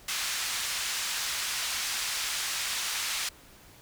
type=band-pass noise; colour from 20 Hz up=white; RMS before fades=-32 dBFS; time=0.08-3.29 s; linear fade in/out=5 ms; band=1200 to 6800 Hz; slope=12 dB/octave; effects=pink hiss -54 dBFS RMS until 3.81 s